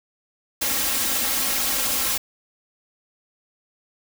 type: noise with comb filter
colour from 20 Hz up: white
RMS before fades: -23 dBFS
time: 0.61-2.18 s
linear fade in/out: 10 ms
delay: 3.7 ms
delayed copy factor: +0.8
effects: none